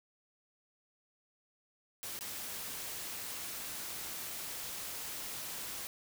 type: noise with dropouts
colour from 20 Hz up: white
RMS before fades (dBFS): -42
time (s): 2.03-5.87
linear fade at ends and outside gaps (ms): 0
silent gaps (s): 2.19-2.209
effects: none